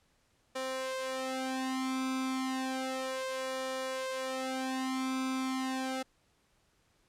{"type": "tone with flanger", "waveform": "sawtooth", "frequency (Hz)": 261.6, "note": "C4", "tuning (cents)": 0, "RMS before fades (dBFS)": -35, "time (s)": [0.55, 6.03], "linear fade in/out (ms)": 10, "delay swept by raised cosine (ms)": [1.7, 3], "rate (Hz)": 0.32, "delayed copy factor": 1, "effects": ["pink hiss -71 dBFS RMS until 7.08 s", "low-pass 10000 Hz 12 dB/octave"]}